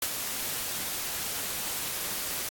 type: noise with ADSR envelope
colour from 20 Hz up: white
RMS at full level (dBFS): -28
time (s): 0.02-2.49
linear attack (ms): 3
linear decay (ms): 63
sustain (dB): -5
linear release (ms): 4
effects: AAC 64 kbps